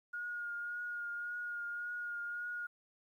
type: tone with vibrato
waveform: sine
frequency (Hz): 1430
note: F6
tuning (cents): +41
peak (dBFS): -38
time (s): 0.13-2.67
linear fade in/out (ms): 10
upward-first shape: triangle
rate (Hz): 1.8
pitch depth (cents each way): 22
effects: 12-bit